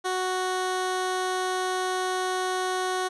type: tone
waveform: 15% pulse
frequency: 370 Hz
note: F#4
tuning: in tune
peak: -19 dBFS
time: 0.04-3.09 s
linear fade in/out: 20 ms
effects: resampled to 24000 Hz

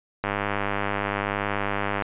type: click train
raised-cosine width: 0.5 ms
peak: -10 dBFS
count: 181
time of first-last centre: 0.24-2.022 s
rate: 101 Hz
effects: resampled to 8000 Hz

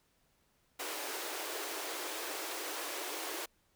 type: high-pass noise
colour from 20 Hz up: pink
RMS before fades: -40 dBFS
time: 0.79-3.46 s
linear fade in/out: 10 ms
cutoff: 300 Hz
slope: 96 dB/octave
effects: pink hiss -73 dBFS RMS until 3.75 s

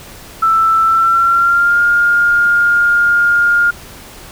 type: tone with pitch glide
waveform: sine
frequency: 1326 to 1413 Hz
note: E6 to F6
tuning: +10 to +20 cents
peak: -8 dBFS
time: 0.42-3.71 s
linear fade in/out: 10 ms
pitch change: +110 cents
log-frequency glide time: 0.83-1.81 s
effects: pink hiss -35 dBFS RMS until 4.31 s

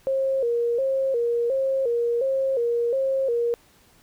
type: tone with vibrato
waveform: sine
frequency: 503 Hz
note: B4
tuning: 32 cents sharp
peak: -20 dBFS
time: 0.07-3.54 s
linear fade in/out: 0 ms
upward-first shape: square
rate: 1.4 Hz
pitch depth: 110 cents each way
effects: pink hiss -57 dBFS RMS until 4.02 s

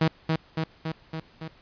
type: tone with echo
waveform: sawtooth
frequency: 160 Hz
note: D#3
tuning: 49 cents sharp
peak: -15 dBFS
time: 0.01-0.08 s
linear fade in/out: 5 ms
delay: 280 ms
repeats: 5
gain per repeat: -3 dB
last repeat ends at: 1.48 s
effects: pink hiss -56 dBFS RMS until 1.61 s + resampled to 11025 Hz

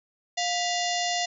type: harmonic tone with a mistuned harmonic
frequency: 705 Hz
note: F5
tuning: 16 cents sharp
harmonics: 1 / 3 / 4 / 5 / 6 / 7 / 8 / 9 / 10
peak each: -28 / -33 / -34 / -35 / -36 / -36 / -37 / -38 / -38 dBFS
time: 0.37-1.26 s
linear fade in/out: 10 ms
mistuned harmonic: 3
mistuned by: -120 cents
effects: none

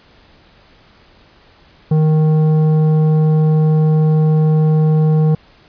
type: tone with tanh clipping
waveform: sine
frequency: 155.56 Hz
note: D#3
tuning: in tune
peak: -11 dBFS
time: 1.91-5.35 s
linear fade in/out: 5 ms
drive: 10 dB
effects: pink hiss -48 dBFS RMS until 5.68 s + resampled to 11025 Hz

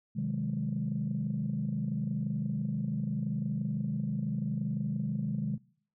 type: chord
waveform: sine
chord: Ab dominant seventh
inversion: first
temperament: just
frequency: 129.78 / 155.74 / 186.89 / 207.7 Hz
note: C3 / Eb3 / Gb3 / Ab3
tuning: -14 / +2 / +18 / 0 cents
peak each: -35 / -34 / -38 / -33 dBFS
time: 0.15-5.58 s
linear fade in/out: 20 ms
effects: noise-tail reverb RT60 0.6 s tail -25 dB re dry + tanh soft clip ceiling -22 dBFS

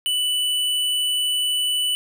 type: tone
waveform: square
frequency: 2976 Hz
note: F#7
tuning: 9 cents sharp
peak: -20 dBFS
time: 0.06-1.95 s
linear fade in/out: 0 ms
effects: none

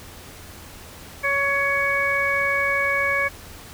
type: harmonic tone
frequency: 559 Hz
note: C#5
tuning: 14 cents sharp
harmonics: 1 / 2 / 3 / 4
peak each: -27 / -27 / -24 / -22 dBFS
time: 1.23-3.29 s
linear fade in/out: 20 ms
effects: added 84 Hz sine -46 dBFS peak until 3.73 s + pink hiss -42 dBFS RMS until 3.73 s

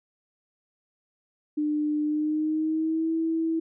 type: tone with pitch glide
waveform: sine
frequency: 300 to 325.3 Hz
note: D4 to E4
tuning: +37 to -23 cents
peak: -23 dBFS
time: 1.57-3.6 s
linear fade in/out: 10 ms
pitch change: +140 cents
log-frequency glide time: 2.04-3.12 s
effects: none

